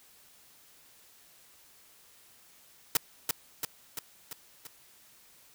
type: noise with echo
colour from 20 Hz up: white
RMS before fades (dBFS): -24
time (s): 2.95-2.97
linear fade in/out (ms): 2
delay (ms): 340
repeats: 5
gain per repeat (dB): -4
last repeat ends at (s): 4.67
effects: white hiss -59 dBFS RMS until 5.54 s

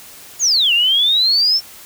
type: exponential two-way sweep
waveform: sine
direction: down then up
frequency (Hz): 7040 to 2726 to 5460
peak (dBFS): -11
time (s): 0.39-1.61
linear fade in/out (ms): 50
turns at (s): 0.73
effects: white hiss -39 dBFS RMS until 1.85 s

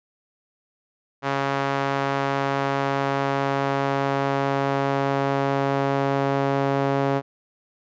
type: tone with band-pass filter sweep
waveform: sawtooth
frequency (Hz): 138.1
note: C#3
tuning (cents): -6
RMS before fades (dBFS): -23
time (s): 1.22-7.22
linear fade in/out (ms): 50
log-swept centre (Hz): 1100 to 610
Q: 0.84
effects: resampled to 16000 Hz

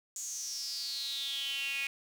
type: tone with high-pass filter sweep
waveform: sawtooth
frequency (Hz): 275.6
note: C#4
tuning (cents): -10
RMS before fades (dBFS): -37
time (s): 0.16-1.87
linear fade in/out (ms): 0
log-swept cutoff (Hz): 7000 to 2400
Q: 8.9
effects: 10-bit

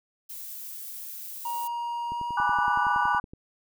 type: noise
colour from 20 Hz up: violet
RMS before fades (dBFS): -39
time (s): 0.29-1.68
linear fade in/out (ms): 10
type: tone with pitch glide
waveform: triangle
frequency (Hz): 946 to 953.1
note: A#5 to A#5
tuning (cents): +25 to +38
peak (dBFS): -27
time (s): 1.45-3.19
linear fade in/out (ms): 5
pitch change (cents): +13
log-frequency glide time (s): 2.09-2.23
type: click train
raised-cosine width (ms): 3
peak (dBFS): -29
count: 14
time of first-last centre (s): 2.12-3.335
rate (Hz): 10.7
type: chord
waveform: sine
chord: G# half-diminished seventh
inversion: none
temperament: equal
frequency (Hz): 830.6 / 987.8 / 1174.7 / 1480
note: G#5 / B5 / D6 / F#6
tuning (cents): 0 / 0 / 0 / 0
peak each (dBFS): -28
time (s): 2.37-3.2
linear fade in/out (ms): 5
effects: none

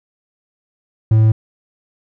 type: tone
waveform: triangle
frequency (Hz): 110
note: A2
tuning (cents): 0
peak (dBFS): -6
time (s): 1.11-1.32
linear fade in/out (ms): 5
effects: none

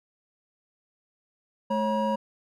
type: tone cluster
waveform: triangle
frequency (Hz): 214.4 / 547 / 958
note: A3 / C#5 / A#5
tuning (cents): -45 / -23 / +47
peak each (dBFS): -26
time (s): 1.7-2.16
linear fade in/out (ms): 10
effects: none

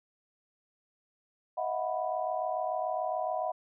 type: tone cluster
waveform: sine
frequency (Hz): 630 / 670 / 737 / 988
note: D#5 / E5 / F#5 / B5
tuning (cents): +21 / +28 / -7 / 0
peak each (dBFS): -34 / -38 / -33 / -38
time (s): 1.57-3.52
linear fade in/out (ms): 10
effects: none

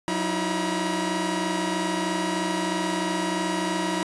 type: tone cluster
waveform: sawtooth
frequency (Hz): 183.8 / 311 / 334.1 / 961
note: F#3 / D#4 / E4 / B5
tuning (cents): -11 / -1 / +23 / -48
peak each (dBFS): -26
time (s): 0.08-4.03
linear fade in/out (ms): 0
effects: resampled to 24000 Hz

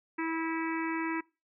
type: harmonic tone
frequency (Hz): 325.6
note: E4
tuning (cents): -21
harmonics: 1 / 3 / 4 / 5 / 6 / 7 / 8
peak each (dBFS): -32 / -38 / -43 / -42 / -40 / -42 / -47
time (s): 0.18-1.21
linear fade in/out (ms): 10
effects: noise-tail reverb RT60 0.3 s tail -24 dB re dry

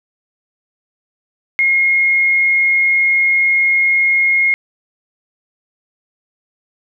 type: tone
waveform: sine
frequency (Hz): 2149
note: C7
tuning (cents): +46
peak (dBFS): -10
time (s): 1.59-4.54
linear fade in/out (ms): 0
effects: none

